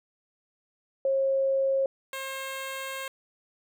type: tone pair in turn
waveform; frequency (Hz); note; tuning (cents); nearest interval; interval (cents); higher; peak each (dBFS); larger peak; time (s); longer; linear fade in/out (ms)
sine / 10% pulse; 540 / 535; C#5 / C5; -45 / +38; unison; 17; first; -22 / -25; first; 1.05-1.86 / 2.13-3.08; second; 2
effects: none